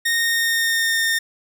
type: tone with pitch glide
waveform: sawtooth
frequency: 1850 to 1824.5 Hz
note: A#6 to A#6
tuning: -14 to -38 cents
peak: -14 dBFS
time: 0.05-1.19 s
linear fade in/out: 10 ms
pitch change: -24 cents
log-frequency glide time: 0.16-1 s
effects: none